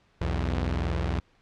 sawtooth tone pair together, 62.97 / 84.4 Hz, B1 / E2, +34 / +41 cents, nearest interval perfect fourth, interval 507 cents, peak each -24 / -25 dBFS, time 0.21-1.2 s, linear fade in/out 5 ms, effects pink hiss -64 dBFS RMS until 1.41 s + low-pass 4000 Hz 12 dB/octave

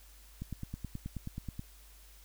click train, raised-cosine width 5 ms, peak -26 dBFS, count 12, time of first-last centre 0.42-1.594 s, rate 9.37 Hz, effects added 50 Hz sine -55 dBFS peak until 2.24 s + white hiss -60 dBFS RMS until 2.24 s

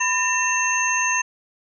sine tone cluster, 1002 / 1811 / 2702 / 6340 Hz, B5 / A6 / E7 / G8, +25 / +49 / +42 / +19 cents, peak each -24 dBFS, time 0-1.22 s, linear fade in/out 10 ms, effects none

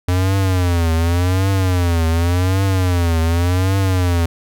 square tone with vibrato, 89 Hz, F2, 33 cents sharp, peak -14 dBFS, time 0.08-4.26 s, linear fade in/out 5 ms, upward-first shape triangle, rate 0.88 Hz, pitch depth 170 cents each way, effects none

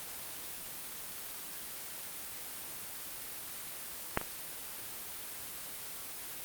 clicks, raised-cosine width 0.5 ms, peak -11 / -24 dBFS, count 2, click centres 4.174 / 4.214 s, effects white hiss -43 dBFS RMS until 6.44 s + Opus 32 kbps

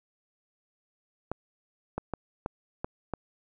clicks, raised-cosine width 1 ms, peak -17 dBFS, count 6, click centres 1.316 / 1.98 / 2.137 / 2.461 / 2.845 / 3.137 s, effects none

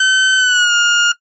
30% pulse tone with pitch glide, 1530 to 1419.3 Hz, G6 to F6, -42 to +28 cents, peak -7 dBFS, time 0-1.12 s, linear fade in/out 5 ms, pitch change -130 cents, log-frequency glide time 0.37-0.73 s, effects noise-tail reverb RT60 0.1 s tail -17 dB re dry + MP3 32 kbps

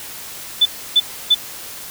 sine tone bursts, 3500 Hz, A7, 10 cents flat, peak -8 dBFS, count 3, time 0.61-1.348 s, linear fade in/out 10 ms, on 46 ms, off 300 ms, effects white hiss -33 dBFS RMS until 1.9 s

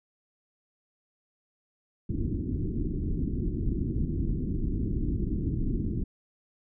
pink low-pass noise, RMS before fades -29 dBFS, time 2.09-6.04 s, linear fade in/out 10 ms, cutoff 350 Hz, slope 48 dB/octave, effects none

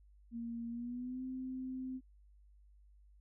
sine tone with pitch glide, 233.1 to 258.6 Hz, A#3 to C4, 0 to -20 cents, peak -39 dBFS, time 0.31-2.01 s, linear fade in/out 50 ms, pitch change +180 cents, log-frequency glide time 0.69-1.23 s, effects added 50 Hz sine -60 dBFS peak until 3.2 s

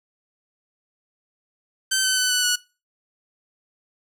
10% pulse tone with pitch steps, 1543 / 1524.4 / 1506 / 1487.9 / 1469.9 Hz, G6 / G6 / F#6 / F#6 / F#6, -28 / -49 / +30 / +9 / -12 cents, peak -10 dBFS, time 1.91-2.56 s, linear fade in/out 10 ms, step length 130 ms, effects noise-tail reverb RT60 0.3 s tail -20 dB re dry

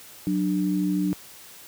sine tone pair together, 185 / 297.8 Hz, F#3 / D4, 0 / +24 cents, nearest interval minor sixth, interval 824 cents, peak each -24 dBFS, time 0.27-1.13 s, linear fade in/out 0 ms, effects white hiss -46 dBFS RMS until 1.67 s + high-pass 60 Hz 12 dB/octave

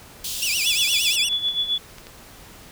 pink high-pass noise, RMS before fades -29 dBFS, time 0.24-1.16 s, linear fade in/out 5 ms, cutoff 2900 Hz, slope 48 dB/octave
20% pulse tone with vibrato, 2637 Hz, E7, in tune, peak -16 dBFS, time 0.42-1.29 s, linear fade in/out 5 ms, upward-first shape triangle, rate 8.6 Hz, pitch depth 230 cents each way
sine tone with tremolo, 3428 Hz, A7, 46 cents flat, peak -18 dBFS, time 0.66-1.78 s, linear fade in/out 2 ms, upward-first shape sine, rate 7.7 Hz, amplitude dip 70%
clicks, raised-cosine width 0.2 ms, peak -23 dBFS, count 6, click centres 0.877 / 0.936 / 1.329 / 1.485 / 1.984 / 2.069 s
effects pink hiss -45 dBFS RMS until 2.71 s

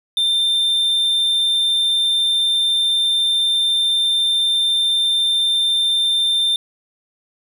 triangle tone, 3586 Hz, A7, 32 cents sharp, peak -13 dBFS, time 0.17-6.56 s, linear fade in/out 2 ms, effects none

